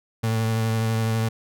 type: tone with vibrato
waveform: 35% pulse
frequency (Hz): 112.1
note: A2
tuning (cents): +33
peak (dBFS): -19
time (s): 0.23-1.29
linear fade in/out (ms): 10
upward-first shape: triangle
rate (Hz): 12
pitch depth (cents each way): 23
effects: none